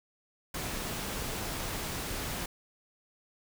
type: noise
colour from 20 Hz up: pink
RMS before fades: -36 dBFS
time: 0.54-2.46 s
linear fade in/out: 5 ms
effects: none